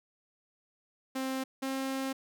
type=tone pair in turn; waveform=sawtooth; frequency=263.7 / 267.1 Hz; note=C4 / C4; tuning=+14 / +36 cents; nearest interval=unison; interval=22 cents; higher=second; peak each=-28 dBFS; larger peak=neither; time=1.15-1.44 / 1.62-2.13 s; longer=second; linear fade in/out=10 ms; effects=none